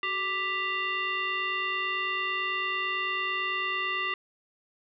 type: tone with frequency modulation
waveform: sine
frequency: 1975.5 Hz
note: B6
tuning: in tune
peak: -27 dBFS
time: 0.03-4.14 s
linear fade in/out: 2 ms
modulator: 800 Hz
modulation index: 1.4
effects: none